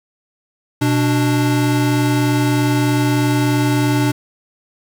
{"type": "tone pair together", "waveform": "square", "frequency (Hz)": [123.6, 294], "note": ["B2", "D4"], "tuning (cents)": [2, 2], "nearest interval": "octave + minor third", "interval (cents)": 1500, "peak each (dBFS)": -17, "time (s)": [0.81, 4.12], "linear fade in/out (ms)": 10, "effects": ["8-bit"]}